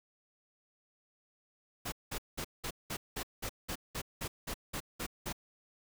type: noise bursts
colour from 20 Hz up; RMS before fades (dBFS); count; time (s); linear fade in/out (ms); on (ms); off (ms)
pink; -38; 14; 1.85-5.328; 10; 72; 190
effects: none